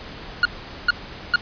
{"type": "tone bursts", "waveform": "45% pulse", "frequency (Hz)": 1433, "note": "F6", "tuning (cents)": 44, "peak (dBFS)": -12, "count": 3, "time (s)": [0.43, 1.359], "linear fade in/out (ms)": 2, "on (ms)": 23, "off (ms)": 430, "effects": ["pink hiss -37 dBFS RMS until 1.41 s", "resampled to 11025 Hz"]}